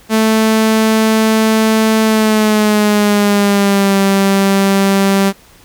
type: tone with pitch glide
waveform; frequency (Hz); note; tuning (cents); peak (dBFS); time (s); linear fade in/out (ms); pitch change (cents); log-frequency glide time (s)
sawtooth; 220 to 196; A3 to G3; 0 to 0; -5; 0.09-5.33; 50; -200; 2.03-3.97
effects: pink hiss -44 dBFS RMS until 5.64 s